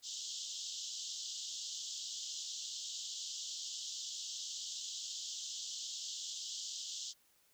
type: band-pass noise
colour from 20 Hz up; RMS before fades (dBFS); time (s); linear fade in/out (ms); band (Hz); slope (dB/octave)
white; -44; 0.02-7.14; 50; 3000 to 7400; 96
effects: white hiss -71 dBFS RMS until 7.53 s